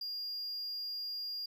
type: tone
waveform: triangle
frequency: 4820 Hz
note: D8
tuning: 44 cents sharp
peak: -36 dBFS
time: 0.01-1.46 s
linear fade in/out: 5 ms
effects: none